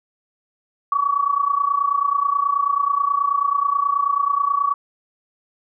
sine tone with amplitude modulation, 1134 Hz, C#6, 39 cents sharp, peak -13 dBFS, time 0.92-4.74 s, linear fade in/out 2 ms, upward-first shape sine, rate 29.3 Hz, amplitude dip 80%, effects none

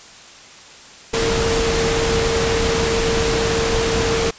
sine tone in noise, 455.9 Hz, A#4, 39 cents flat, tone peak -19 dBFS, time 1.13-4.31 s, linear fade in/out 10 ms, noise pink, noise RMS -20 dBFS, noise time 1.13-4.31 s, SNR -2 dB, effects white hiss -41 dBFS RMS until 4.38 s + resampled to 16000 Hz

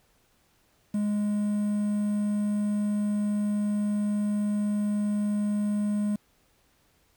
triangle tone with quantisation, 207.7 Hz, G#3, in tune, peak -22 dBFS, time 0.94-6.16 s, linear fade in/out 5 ms, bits 8, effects pink hiss -66 dBFS RMS until 7.16 s

